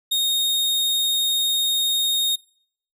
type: tone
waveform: 40% pulse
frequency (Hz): 3711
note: A#7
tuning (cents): -9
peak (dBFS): -17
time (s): 0.11-2.36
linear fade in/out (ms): 10
effects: noise-tail reverb RT60 0.6 s tail -25 dB re dry